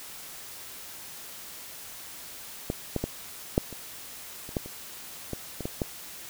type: clicks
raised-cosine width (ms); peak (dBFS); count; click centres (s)
2; -14 / -13 / -14 / -7 / -27 / -28 / -13 / -27 / -18 / -21 / -17 / -13; 12; 2.701 / 2.963 / 3.04 / 3.579 / 3.727 / 4.491 / 4.568 / 4.66 / 5.333 / 5.607 / 5.655 / 5.818
effects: white hiss -43 dBFS RMS until 6.29 s